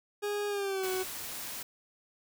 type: tone with pitch glide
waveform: 40% pulse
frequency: 411.8 to 373.3 Hz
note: G#4 to F#4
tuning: -15 to +15 cents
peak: -30 dBFS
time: 0.22-1.04 s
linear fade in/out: 20 ms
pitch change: -170 cents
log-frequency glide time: 0.48-0.89 s
type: noise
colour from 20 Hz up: white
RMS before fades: -40 dBFS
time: 0.83-1.63 s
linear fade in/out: 5 ms
effects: none